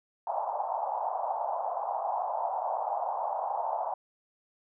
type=band-pass noise; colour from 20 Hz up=pink; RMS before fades=-32 dBFS; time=0.27-3.94 s; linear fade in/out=2 ms; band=670 to 930 Hz; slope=48 dB/octave; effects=none